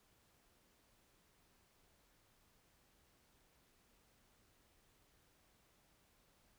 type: silence
effects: pink hiss -73 dBFS RMS until 6.58 s